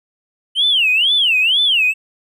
triangle tone with vibrato, 2960 Hz, F#7, in tune, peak -8 dBFS, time 0.55-1.94 s, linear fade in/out 50 ms, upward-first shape sine, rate 2.1 Hz, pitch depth 300 cents each way, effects tanh soft clip ceiling -9 dBFS + resampled to 32000 Hz

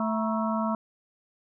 harmonic tone with a mistuned harmonic, 220 Hz, A3, in tune, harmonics 1 / 3 / 4 / 5 / 6, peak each -27 / -32 / -33 / -34 / -35 dBFS, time 0-0.75 s, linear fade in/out 2 ms, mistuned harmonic 4, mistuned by +130 cents, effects none

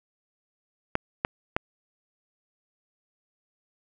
clicks, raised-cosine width 0.5 ms, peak -8 dBFS, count 3, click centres 0.954 / 1.249 / 1.565 s, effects none

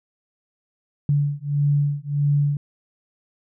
sine beating tone pair, 143.5 / 145.1 Hz, D3 / D3, -40 / -21 cents, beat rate 1.6 Hz, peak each -21 dBFS, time 1.09-2.57 s, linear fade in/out 2 ms, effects none

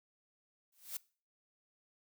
blue noise with exponential growth, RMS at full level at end -37 dBFS, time 0.72-0.97 s, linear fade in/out 5 ms, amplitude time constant 53 ms, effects noise-tail reverb RT60 0.4 s tail -22 dB re dry

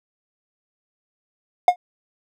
triangle tone with exponential decay, 718 Hz, F5, 48 cents sharp, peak -3 dBFS, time 1.68-1.76 s, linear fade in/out 2 ms, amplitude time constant 16 ms, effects none

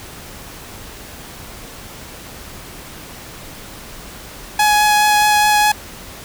sawtooth tone with vibrato, 840 Hz, G#5, 19 cents sharp, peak -7 dBFS, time 4.59-5.72 s, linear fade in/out 5 ms, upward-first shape triangle, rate 4.8 Hz, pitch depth 10 cents each way, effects pink hiss -35 dBFS RMS until 6.24 s

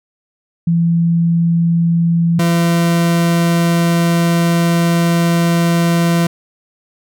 sine / 40% pulse tone pair in turn, 168.4 / 169.67 Hz, E3 / F3, +37 / -50 cents, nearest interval unison, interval 13 cents, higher second, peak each -10 dBFS, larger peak neither, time 0.67-2.39 / 2.39-6.27 s, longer second, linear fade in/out 5 ms, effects none

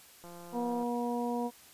click train, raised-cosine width 1 ms, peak -36 dBFS, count 103, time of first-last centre 0.24-0.83 s, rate 173 Hz
harmonic tone, 240 Hz, B3, 49 cents flat, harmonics 1 / 2 / 3 / 4, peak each -33 / -36 / -38 / -39 dBFS, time 0.52-1.51 s, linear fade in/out 50 ms
effects white hiss -56 dBFS RMS until 1.73 s + resampled to 32000 Hz

